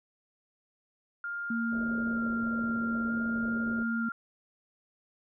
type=tone with vibrato; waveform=sine; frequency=1396.9 Hz; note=F6; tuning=in tune; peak=-33 dBFS; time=1.24-4.12 s; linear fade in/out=2 ms; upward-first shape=square; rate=0.54 Hz; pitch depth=9 cents each way
type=tone with pitch glide; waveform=sine; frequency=230.1 to 228.8 Hz; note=A#3 to A#3; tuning=-22 to -32 cents; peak=-29 dBFS; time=1.5-4.09 s; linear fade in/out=5 ms; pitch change=-10 cents; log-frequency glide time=2.71-3.43 s
type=low-pass noise; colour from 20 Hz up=white; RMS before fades=-45 dBFS; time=1.71-3.84 s; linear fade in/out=20 ms; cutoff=660 Hz; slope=96 dB/octave
effects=none